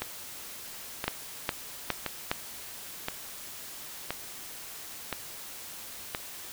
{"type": "two click trains", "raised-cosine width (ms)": 0.3, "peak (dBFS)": [-10, -14], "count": [4, 7], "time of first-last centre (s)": [[1.08, 2.315], [0.02, 6.149]], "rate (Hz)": [2.43, 0.979], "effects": ["white hiss -43 dBFS RMS until 6.52 s"]}